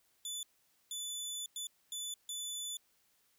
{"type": "tone bursts at uneven times", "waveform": "20% pulse", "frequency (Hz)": 3489, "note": "A7", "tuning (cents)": -15, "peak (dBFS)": -33, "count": 5, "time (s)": [[0.25, 0.43], [0.91, 1.46], [1.56, 1.67], [1.92, 2.14], [2.29, 2.77]], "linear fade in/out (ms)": 2, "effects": ["white hiss -73 dBFS RMS until 3.38 s"]}